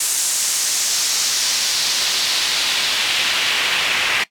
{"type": "noise with band-pass filter sweep", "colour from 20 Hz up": "pink", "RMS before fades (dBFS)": -19, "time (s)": [0, 4.24], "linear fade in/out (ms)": 5, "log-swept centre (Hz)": [8000, 2400], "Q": 1.6, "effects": ["noise-tail reverb RT60 0.1 s tail -18 dB re dry"]}